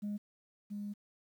sine tone pair in turn, 206.5 / 205.1 Hz, G#3 / G#3, -10 / -21 cents, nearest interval unison, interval 11 cents, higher first, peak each -33 / -37 dBFS, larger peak first, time 0.02-0.18 / 0.7-0.94 s, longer second, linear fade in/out 20 ms, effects tanh soft clip ceiling -33 dBFS + 11-bit

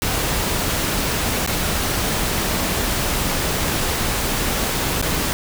pink noise with dropouts, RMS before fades -21 dBFS, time 0.02-5.33 s, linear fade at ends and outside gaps 0 ms, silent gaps 1.463-1.475 / 5.015-5.025 s, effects none

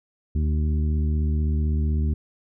harmonic tone with a mistuned harmonic, 75.9 Hz, D#2, 42 cents flat, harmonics 1 / 2 / 3 / 4 / 5, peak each -20 / -30 / -31 / -40 / -41 dBFS, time 0.35-2.14 s, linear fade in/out 5 ms, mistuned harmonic 5, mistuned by +17 cents, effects none

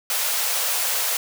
white high-pass noise, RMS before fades -23 dBFS, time 0.1-1.17 s, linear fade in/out 2 ms, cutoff 450 Hz, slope 96 dB/octave, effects none

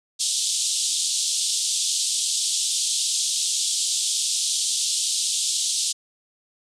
white band-pass noise, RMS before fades -24 dBFS, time 0.19-5.93 s, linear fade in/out 20 ms, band 3200 to 9100 Hz, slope 48 dB/octave, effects none

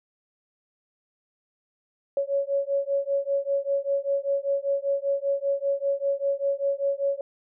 sine beating tone pair, 554.4 / 559.5 Hz, C#5 / C#5, 0 / +16 cents, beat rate 5.1 Hz, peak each -26 dBFS, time 2.17-7.21 s, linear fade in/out 2 ms, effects none

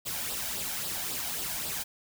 white noise with flanger, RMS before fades -34 dBFS, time 0.05-1.84 s, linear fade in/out 20 ms, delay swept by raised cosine 0.23 to 1.33 ms, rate 3.7 Hz, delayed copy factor +0.55, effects none

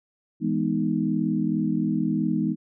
sine chord, E major seventh, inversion none, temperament equal, 164.81 / 207.7 / 246.9 / 311.1 Hz, E3 / G#3 / B3 / D#4, 0 / 0 / 0 / 0 cents, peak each -28 / -26 / -27 / -27 dBFS, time 0.4-2.56 s, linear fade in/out 50 ms, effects none

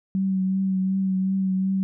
sine tone with vibrato, 190.2 Hz, F#3, 48 cents sharp, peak -20 dBFS, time 0.15-1.83 s, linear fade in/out 0 ms, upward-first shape triangle, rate 2.7 Hz, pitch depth 27 cents each way, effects none

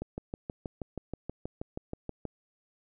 click train, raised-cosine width 2 ms, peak -22 dBFS, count 15, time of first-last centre 0.02-2.253 s, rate 6.27 Hz, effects none

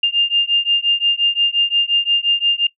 sine beating tone pair, 2803 / 2808.7 Hz, F7 / F7, +6 / +9 cents, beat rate 5.7 Hz, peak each -16 dBFS, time 0.03-2.67 s, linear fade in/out 5 ms, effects noise-tail reverb RT60 0.1 s tail -21 dB re dry

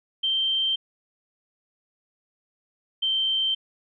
sine tone pair in turn, 3136 / 3123 Hz, G7 / G7, 0 / -7 cents, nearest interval unison, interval 7 cents, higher first, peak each -21 dBFS, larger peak neither, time 0.23-0.76 / 3.02-3.55 s, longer neither, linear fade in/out 10 ms, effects none

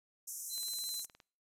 pink band-pass noise, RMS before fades -44 dBFS, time 0.27-1.06 s, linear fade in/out 10 ms, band 5700 to 14000 Hz, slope 96 dB/octave
sawtooth tone, 4053 Hz, B7, 44 cents sharp, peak -36 dBFS, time 0.49-1.04 s, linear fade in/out 50 ms
click train, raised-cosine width 0.2 ms, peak -38 dBFS, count 13, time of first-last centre 0.58-1.202 s, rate 19.3 Hz
effects noise-tail reverb RT60 0.5 s tail -26 dB re dry

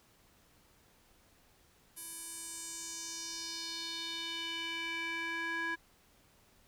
square tone with band-pass filter sweep, 331.7 Hz, E4, 11 cents sharp, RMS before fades -40 dBFS, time 1.96-5.76 s, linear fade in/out 20 ms, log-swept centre 11000 to 1600 Hz, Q 2.9, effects pink hiss -66 dBFS RMS until 6.67 s

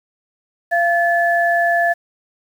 sine tone pair together, 687 / 1731.1 Hz, F5 / A6, -29 / -29 cents, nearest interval octave + major third, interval 1600 cents, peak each -15 / -17 dBFS, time 0.71-1.94 s, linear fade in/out 20 ms, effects 7-bit

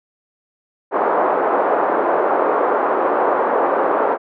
pink band-pass noise, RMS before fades -17 dBFS, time 0.91-4.18 s, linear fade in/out 50 ms, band 380 to 1200 Hz, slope 24 dB/octave, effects none

